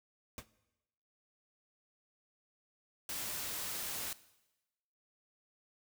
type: noise with exponential decay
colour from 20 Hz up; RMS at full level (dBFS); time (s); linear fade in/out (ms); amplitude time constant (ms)
pink; -40; 0.38-0.47; 1; 18
type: noise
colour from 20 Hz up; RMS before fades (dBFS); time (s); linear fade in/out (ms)
white; -40; 3.09-4.13; 2
effects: noise-tail reverb RT60 1.0 s tail -18 dB re dry